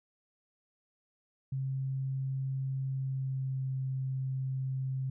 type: tone with pitch glide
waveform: sine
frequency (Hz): 133.7 to 132.16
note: C3 to C3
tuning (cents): +38 to +18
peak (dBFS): -31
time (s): 1.52-5.1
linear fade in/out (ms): 5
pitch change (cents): -20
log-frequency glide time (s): 2.86-3.74
effects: none